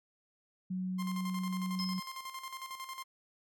sine tone, 185 Hz, F#3, in tune, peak -33 dBFS, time 0.7-2 s, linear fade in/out 10 ms
sawtooth tone with tremolo, 1054 Hz, C6, 12 cents sharp, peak -36 dBFS, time 0.98-3.04 s, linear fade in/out 20 ms, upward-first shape square, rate 11 Hz, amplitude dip 60%
sine tone with exponential decay, 5170 Hz, E8, 34 cents flat, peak -35 dBFS, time 1.79-2.48 s, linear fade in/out 0 ms, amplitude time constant 150 ms
effects none

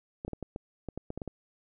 clicks, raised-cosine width 2 ms, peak -23 dBFS, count 11, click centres 0.249 / 0.28 / 0.333 / 0.427 / 0.561 / 0.887 / 0.976 / 1.104 / 1.176 / 1.218 / 1.277 s, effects none

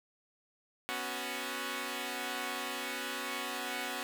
5% pulse chord, B suspended second, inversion none, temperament equal, 246.9 / 277.2 / 370 Hz, B3 / C#4 / F#4, 0 / 0 / 0 cents, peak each -29 dBFS, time 0.89-4.03 s, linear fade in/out 0 ms, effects none

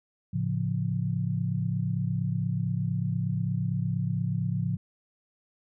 sine chord, A augmented, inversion none, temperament equal, 110 / 138.59 / 174.61 Hz, A2 / C#3 / E#3, 0 / 0 / 0 cents, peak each -30 dBFS, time 0.33-4.77 s, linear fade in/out 10 ms, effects none

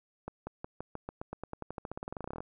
accelerating click train, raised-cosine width 1 ms, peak -24 dBFS, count 28, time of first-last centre 0.28-2.405 s, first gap 190 ms, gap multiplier 0.92, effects none

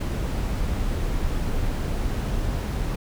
brown noise, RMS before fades -25 dBFS, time 0-2.96 s, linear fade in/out 10 ms, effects none

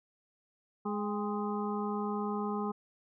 harmonic tone with a mistuned harmonic, 208.2 Hz, G#3, 5 cents sharp, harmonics 1 / 2 / 4 / 5 / 6, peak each -34 / -37 / -40 / -41 / -42 dBFS, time 0.85-2.72 s, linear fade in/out 10 ms, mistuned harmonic 4, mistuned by -47 cents, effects none

